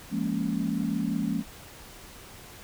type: chord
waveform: sine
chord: Bb minor seventh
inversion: second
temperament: equal with one note detuned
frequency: 172.01 / 207.7 / 233.1 / 277.2 Hz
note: F3 / Ab3 / Bb3 / Db4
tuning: -26 / 0 / 0 / 0 cents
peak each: -32 / -30 / -31 / -32 dBFS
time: 0.1-1.44 s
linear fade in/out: 50 ms
effects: pink hiss -47 dBFS RMS until 2.63 s